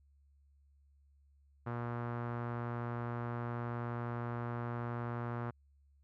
sawtooth tone with low-pass filter, 119.2 Hz, A#2, 39 cents sharp, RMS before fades -39 dBFS, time 1.66-5.51 s, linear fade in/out 10 ms, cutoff 1300 Hz, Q 2.2, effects added 70 Hz sine -64 dBFS peak until 6.03 s

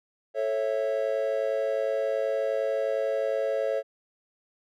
triangle chord, A major, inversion none, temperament equal with one note detuned, 440 / 548.3 / 659.3 Hz, A4 / C#5 / E5, 0 / -19 / 0 cents, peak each -29 / -25 / -29 dBFS, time 0.34-3.83 s, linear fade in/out 50 ms, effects none

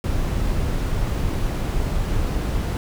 brown noise, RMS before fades -22 dBFS, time 0.04-2.77 s, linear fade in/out 0 ms, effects none

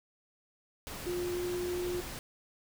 pink noise, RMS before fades -42 dBFS, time 0.87-2.19 s, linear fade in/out 0 ms
sine tone with pitch glide, 354.1 to 356.2 Hz, F4 to F4, +24 to +34 cents, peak -32 dBFS, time 1.06-2.01 s, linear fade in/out 10 ms, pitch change +10 cents, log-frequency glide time 1.21-1.59 s
effects none

